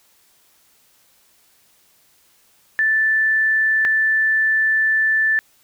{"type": "tone pair in turn", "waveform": "sine", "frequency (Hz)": [1760, 1760], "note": ["A6", "A6"], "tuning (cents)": [0, 0], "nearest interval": "unison", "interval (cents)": 0, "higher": "neither", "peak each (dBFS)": -14, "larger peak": "neither", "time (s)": [[2.79, 3.85], [3.85, 5.39]], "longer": "second", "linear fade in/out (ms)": 0, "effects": ["white hiss -57 dBFS RMS until 5.63 s"]}